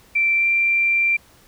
sine tone with pitch glide, 2345 to 2361 Hz, D7 to D7, -3 to +9 cents, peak -15 dBFS, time 0.15-1.17 s, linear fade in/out 10 ms, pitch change +12 cents, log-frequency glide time 0.36-0.46 s, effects pink hiss -52 dBFS RMS until 1.47 s

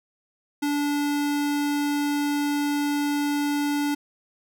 square tone, 290 Hz, D4, 22 cents flat, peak -23 dBFS, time 0.62-3.95 s, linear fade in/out 10 ms, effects none

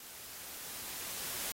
white noise with level ramp, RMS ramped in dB -50 to -38 dBFS, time 0-1.52 s, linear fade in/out 2 ms, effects AAC 48 kbps

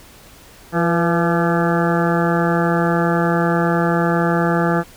harmonic tone with a mistuned harmonic, 170.3 Hz, F3, 43 cents flat, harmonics 1 / 2 / 3 / 4 / 5 / 7 / 8 / 9 / 10, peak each -18 / -21 / -23 / -24 / -25 / -26 / -27 / -28 / -28 dBFS, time 0.72-4.84 s, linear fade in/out 50 ms, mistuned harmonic 3, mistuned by -41 cents, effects pink hiss -44 dBFS RMS until 4.96 s

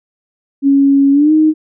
sine tone with pitch glide, 277.2 to 311.1 Hz, C#4 to D#4, 0 to 0 cents, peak -6 dBFS, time 0.62-1.54 s, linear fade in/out 50 ms, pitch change +200 cents, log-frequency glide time 1.12-1.32 s, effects none

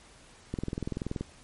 click train, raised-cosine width 3 ms, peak -19 dBFS, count 15, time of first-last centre 0.54-1.21 s, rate 20.9 Hz, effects pink hiss -55 dBFS RMS until 1.43 s + MP3 48 kbps

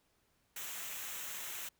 white noise with comb filter, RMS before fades -43 dBFS, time 0.56-1.69 s, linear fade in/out 5 ms, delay 0.21 ms, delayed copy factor -0.55, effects pink hiss -75 dBFS RMS until 1.79 s

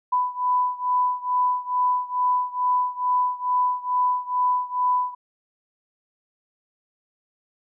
sine beating tone pair, 995 / 997.3 Hz, B5 / B5, +13 / +17 cents, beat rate 2.3 Hz, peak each -22 / -24 dBFS, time 0.12-5.15 s, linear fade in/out 10 ms, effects none

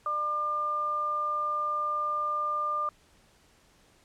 sine tone pair together, 600 / 1200 Hz, D5 / D6, +37 / +37 cents, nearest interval octave, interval 1200 cents, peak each -39 / -27 dBFS, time 0.06-2.89 s, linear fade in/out 2 ms, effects pink hiss -62 dBFS RMS until 4.04 s + low-pass 10000 Hz 12 dB/octave

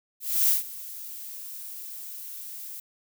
violet noise with ADSR envelope, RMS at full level -20 dBFS, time 0.2-2.8 s, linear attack 290 ms, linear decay 140 ms, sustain -19 dB, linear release 3 ms, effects none

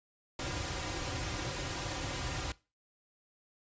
pink noise with comb filter, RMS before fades -37 dBFS, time 0.39-2.52 s, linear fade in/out 2 ms, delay 4.6 ms, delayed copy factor -0.7, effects noise-tail reverb RT60 0.3 s tail -21 dB re dry + resampled to 16000 Hz

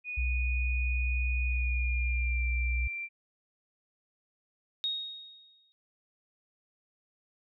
sine tone with pitch glide, 2475 to 2358 Hz, D#7 to D7, -10 to +6 cents, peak -34 dBFS, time 0.04-3.09 s, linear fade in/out 50 ms, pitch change -84 cents, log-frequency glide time 1.48-2.44 s
sine tone, 61.74 Hz, B1, in tune, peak -27 dBFS, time 0.17-2.88 s, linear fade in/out 10 ms
sine tone with exponential decay, 3744 Hz, A#7, 7 cents sharp, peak -27 dBFS, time 4.84-5.72 s, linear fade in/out 0 ms, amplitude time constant 190 ms
effects none

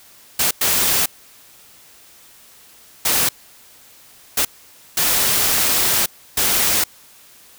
white noise bursts at uneven times, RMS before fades -17 dBFS, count 6, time 0.39-0.51 / 0.61-1.06 / 3.05-3.29 / 4.37-4.45 / 4.97-6.06 / 6.37-6.84 s, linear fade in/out 5 ms, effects white hiss -47 dBFS RMS until 7.58 s

